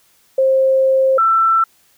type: tone pair in turn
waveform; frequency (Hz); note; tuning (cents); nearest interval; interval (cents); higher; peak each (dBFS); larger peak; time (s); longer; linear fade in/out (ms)
sine; 530 / 1335.5; C5 / E6; +22 / +22; octave + major third; 1600; second; -10; neither; 0.38-1.18 / 1.18-1.64; first; 5
effects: white hiss -55 dBFS RMS until 1.97 s